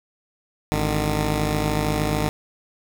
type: tone pair together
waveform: 10% pulse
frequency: 53.22 / 151.1 Hz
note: G#1 / D3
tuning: +43 / +50 cents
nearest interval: octave + tritone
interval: 1807 cents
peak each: -15 dBFS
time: 0.72-2.29 s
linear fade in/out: 0 ms
effects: none